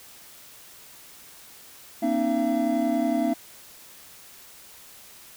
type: tone cluster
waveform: triangle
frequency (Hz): 236.7 / 267.5 / 307.3 / 677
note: A#3 / C4 / D#4 / E5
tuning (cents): +27 / +38 / -21 / +46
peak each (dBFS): -25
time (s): 2.02-3.34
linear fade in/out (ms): 10
effects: white hiss -48 dBFS RMS until 5.36 s